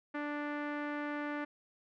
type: tone with low-pass filter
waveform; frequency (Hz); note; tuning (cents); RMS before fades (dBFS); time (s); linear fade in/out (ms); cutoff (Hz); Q
sawtooth; 293.7; D4; 0; -38; 0.14-1.45; 10; 1800; 2.3
effects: none